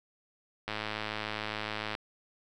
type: click train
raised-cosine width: 0.3 ms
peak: -18 dBFS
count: 137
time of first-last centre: 0.68-1.951 s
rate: 107 Hz
effects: none